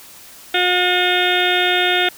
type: harmonic tone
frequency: 360 Hz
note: F#4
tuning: 47 cents flat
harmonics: 1 / 2 / 4 / 5 / 6 / 7 / 8 / 9 / 10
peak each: -21 / -21 / -21 / -25 / -23 / -26 / -26 / -24 / -21 dBFS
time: 0.54-2.09 s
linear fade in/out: 5 ms
effects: white hiss -41 dBFS RMS until 2.17 s